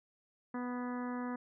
harmonic tone with a mistuned harmonic, 246.9 Hz, B3, in tune, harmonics 1 / 2 / 3 / 4 / 5 / 6 / 7 / 8, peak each -37 / -46 / -49 / -46 / -49 / -54 / -52 / -57 dBFS, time 0.54-1.36 s, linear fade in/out 5 ms, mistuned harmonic 7, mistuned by -15 cents, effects none

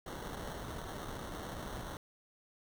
pink noise with sample-and-hold, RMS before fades -43 dBFS, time 0.06-1.97 s, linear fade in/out 2 ms, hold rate 2450 Hz, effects none

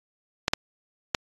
clicks, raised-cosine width 0.2 ms, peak -4 dBFS, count 3, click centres 0.481 / 0.535 / 1.148 s, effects AAC 32 kbps

